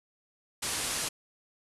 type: low-pass noise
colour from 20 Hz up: white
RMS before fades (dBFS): -33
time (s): 0.62-1.09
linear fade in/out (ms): 10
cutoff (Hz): 11000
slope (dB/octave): 48
effects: resampled to 32000 Hz